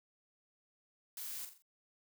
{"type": "noise with echo", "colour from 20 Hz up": "blue", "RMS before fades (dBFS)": -44, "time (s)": [1.17, 1.45], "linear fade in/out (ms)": 2, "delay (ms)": 43, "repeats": 4, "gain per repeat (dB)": -7, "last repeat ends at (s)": 1.622, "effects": []}